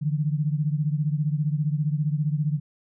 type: beating tone pair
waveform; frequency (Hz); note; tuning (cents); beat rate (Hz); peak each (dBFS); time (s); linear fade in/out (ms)
sine; 146.83 / 161.83; D3 / E3; 0 / -32; 15; -23 / -27; 0.01-2.6; 20
effects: none